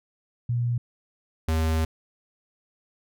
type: tone pair in turn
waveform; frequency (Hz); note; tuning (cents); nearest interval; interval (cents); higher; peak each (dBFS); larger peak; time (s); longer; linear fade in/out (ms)
sine / square; 120 / 80.09; B2 / E2; -49 / -49; perfect fifth; 700; first; -22; neither; 0.49-0.78 / 1.48-1.85; second; 5
effects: none